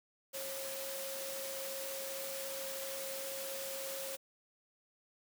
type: tone in noise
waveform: sine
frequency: 541 Hz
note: C#5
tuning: 42 cents flat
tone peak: -43 dBFS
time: 0.33-4.17 s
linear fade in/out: 20 ms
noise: white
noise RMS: -43 dBFS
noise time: 0.33-4.17 s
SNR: -3 dB
effects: high-pass 200 Hz 12 dB/octave